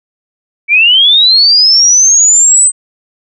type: linear sweep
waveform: sine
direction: up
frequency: 2271 to 8210 Hz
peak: -3 dBFS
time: 0.68-2.72 s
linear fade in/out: 50 ms
effects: none